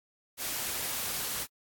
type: noise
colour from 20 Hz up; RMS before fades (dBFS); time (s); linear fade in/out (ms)
white; -34; 0.37-1.47; 50
effects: AAC 64 kbps